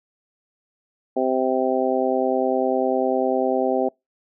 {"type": "harmonic tone", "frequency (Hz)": 130, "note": "C3", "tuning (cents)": -11, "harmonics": [2, 3, 4, 5, 6], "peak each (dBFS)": [-25, -24, -24, -25, -26], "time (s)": [1.16, 3.89], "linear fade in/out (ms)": 10, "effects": ["noise-tail reverb RT60 0.2 s tail -26 dB re dry"]}